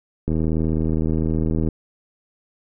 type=click train; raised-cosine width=3 ms; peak=-10 dBFS; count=113; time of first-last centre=0.28-1.687 s; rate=79.6 Hz; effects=none